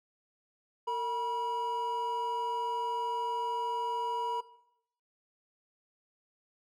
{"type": "tone pair together", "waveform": "triangle", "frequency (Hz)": [456.7, 967.7], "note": ["A#4", "B5"], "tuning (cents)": [-36, -36], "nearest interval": "octave + minor second", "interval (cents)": 1300, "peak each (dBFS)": [-35, -29], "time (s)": [0.87, 4.41], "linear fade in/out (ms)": 10, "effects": ["noise-tail reverb RT60 0.7 s tail -17 dB re dry"]}